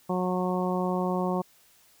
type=harmonic tone; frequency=182.3 Hz; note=F#3; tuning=25 cents flat; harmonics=1 / 2 / 3 / 4 / 5 / 6; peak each=-28 / -31 / -33 / -34 / -35 / -36 dBFS; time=0.09-1.42 s; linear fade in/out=10 ms; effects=white hiss -60 dBFS RMS until 2 s